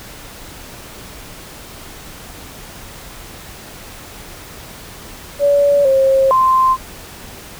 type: tone with pitch steps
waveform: sine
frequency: 571 / 536 / 1043 Hz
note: D5 / C5 / C6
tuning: -49 / +42 / -6 cents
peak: -9 dBFS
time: 5.39-6.77 s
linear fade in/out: 50 ms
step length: 460 ms
effects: pink hiss -35 dBFS RMS until 7.59 s